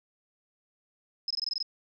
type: tone bursts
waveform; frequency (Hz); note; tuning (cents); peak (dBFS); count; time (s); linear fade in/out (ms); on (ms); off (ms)
sine; 5120; D#8; +49; -28; 8; 1.28-1.627; 2; 25; 21
effects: none